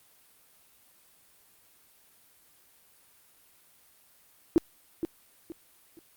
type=tone with echo; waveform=sine; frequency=331.2 Hz; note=E4; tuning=8 cents sharp; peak=-16 dBFS; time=4.56-4.58 s; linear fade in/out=0 ms; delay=470 ms; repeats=3; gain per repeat=-10 dB; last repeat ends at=5.99 s; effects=white hiss -61 dBFS RMS until 6.16 s + Opus 32 kbps